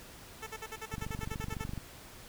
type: tone bursts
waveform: 10% pulse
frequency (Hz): 440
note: A4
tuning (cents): 0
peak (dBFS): -31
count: 13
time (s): 0.42-1.645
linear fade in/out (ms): 10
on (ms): 49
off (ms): 49
type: click train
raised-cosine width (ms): 5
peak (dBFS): -26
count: 21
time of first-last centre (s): 0.94-1.777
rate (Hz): 23.9
effects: pink hiss -51 dBFS RMS until 2.28 s